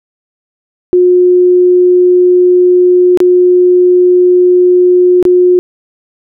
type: tone with dropouts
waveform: sine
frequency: 360 Hz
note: F#4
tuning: 47 cents flat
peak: -3 dBFS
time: 0.93-5.59 s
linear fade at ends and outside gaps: 0 ms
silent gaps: 3.174-3.203 / 5.227-5.252 s
effects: none